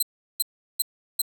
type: tone bursts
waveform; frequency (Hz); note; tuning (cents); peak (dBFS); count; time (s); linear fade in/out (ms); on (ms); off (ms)
5% pulse; 4086; C8; -42; -13; 4; 0-1.218; 5; 27; 370
effects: none